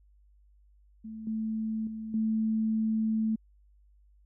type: tone with level steps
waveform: sine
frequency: 220 Hz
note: A3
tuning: in tune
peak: -38 / -29 / -35 / -25 dBFS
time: 1.04-3.36 s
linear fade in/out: 10 ms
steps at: 1.27 / 1.87 / 2.14 s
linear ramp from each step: 2 ms
effects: added 50 Hz sine -58 dBFS peak until 4.25 s